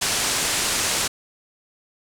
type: low-pass noise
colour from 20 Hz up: white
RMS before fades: -23 dBFS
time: 0.01-1.08 s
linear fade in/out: 10 ms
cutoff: 9300 Hz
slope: 24 dB/octave
effects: none